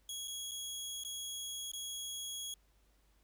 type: tone with dropouts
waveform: 20% pulse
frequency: 3322 Hz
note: G#7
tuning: in tune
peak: -35 dBFS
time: 0.09-2.54 s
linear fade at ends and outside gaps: 2 ms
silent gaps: 0.275-0.279 / 0.512-0.516 / 1.037-1.048 / 1.717-1.734 s
effects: added 50 Hz sine -68 dBFS peak until 3.23 s + pink hiss -74 dBFS RMS until 3.23 s